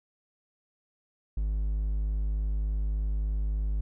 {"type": "tone", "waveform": "triangle", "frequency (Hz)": 51.7, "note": "G#1", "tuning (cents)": -7, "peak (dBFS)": -24, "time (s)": [1.37, 3.81], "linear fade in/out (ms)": 5, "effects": []}